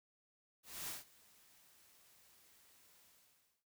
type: noise with ADSR envelope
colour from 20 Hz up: white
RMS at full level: -43 dBFS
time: 0.63-3.65 s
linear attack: 250 ms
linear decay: 160 ms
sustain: -24 dB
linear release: 610 ms
effects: noise-tail reverb RT60 0.2 s tail -17 dB re dry